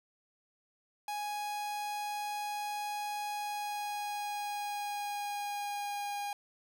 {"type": "tone with pitch glide", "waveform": "45% pulse", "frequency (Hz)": [830.6, 814.4], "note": ["G#5", "G#5"], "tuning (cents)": [0, -34], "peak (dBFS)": -35, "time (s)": [1.08, 6.33], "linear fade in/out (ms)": 2, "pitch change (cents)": -34, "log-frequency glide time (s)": [3.32, 6.2], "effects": []}